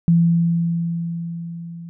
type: tone with level ramp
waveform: sine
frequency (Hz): 168.7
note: E3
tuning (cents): +40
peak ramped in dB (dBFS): -10 to -32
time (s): 0.08-1.89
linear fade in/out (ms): 0
effects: none